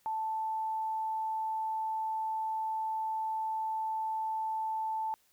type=tone; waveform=sine; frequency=880 Hz; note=A5; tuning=in tune; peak=-31 dBFS; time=0.06-5.14 s; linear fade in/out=0 ms; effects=white hiss -69 dBFS RMS until 5.32 s